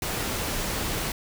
pink noise, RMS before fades -29 dBFS, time 0.02-1.12 s, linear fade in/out 2 ms, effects none

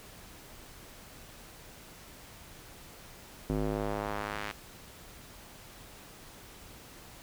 square tone with band-pass filter sweep, 51.9 Hz, G#1, in tune, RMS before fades -34 dBFS, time 3.49-4.52 s, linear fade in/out 10 ms, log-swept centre 280 to 2200 Hz, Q 1, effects pink hiss -51 dBFS RMS until 7.22 s

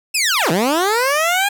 15% pulse linear two-way sweep, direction down then up, 2680 to 152.6 to 825 Hz, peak -8 dBFS, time 0.14-1.49 s, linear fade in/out 10 ms, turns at 0.51 s, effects 7-bit

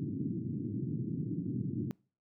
pink band-pass noise, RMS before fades -36 dBFS, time 0-1.91 s, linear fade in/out 0 ms, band 110 to 330 Hz, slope 48 dB/octave, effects noise-tail reverb RT60 0.4 s tail -25 dB re dry

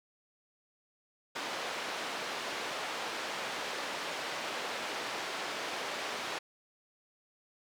pink band-pass noise, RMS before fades -38 dBFS, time 1.35-6.39 s, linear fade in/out 10 ms, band 490 to 4500 Hz, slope 12 dB/octave, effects none

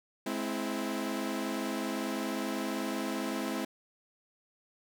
sawtooth chord, Ab augmented, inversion none, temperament equal with one note detuned, 211.3 / 261.6 / 329.6 Hz, Ab3 / C4 / E4, +30 / 0 / 0 cents, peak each -33 / -32 / -33 dBFS, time 0.26-3.65 s, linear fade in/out 5 ms, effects none

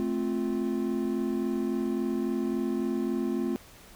triangle chord, F major, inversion first, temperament just, 218.3 / 261.9 / 349.2 Hz, A3 / C4 / F4, -13 / +2 / 0 cents, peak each -29 dBFS, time 0-3.56 s, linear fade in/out 0 ms, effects pink hiss -52 dBFS RMS until 3.95 s

